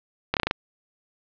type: slowing click train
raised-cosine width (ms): 0.3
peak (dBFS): -6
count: 6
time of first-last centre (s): 0.34-0.511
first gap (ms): 28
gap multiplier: 1.1
effects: resampled to 11025 Hz + 7-bit